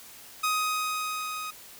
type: tone with level ramp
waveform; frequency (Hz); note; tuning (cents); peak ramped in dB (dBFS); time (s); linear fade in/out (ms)
sawtooth; 1254; D#6; +13; -20 to -30; 0.43-1.51; 10
effects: white hiss -48 dBFS RMS until 1.79 s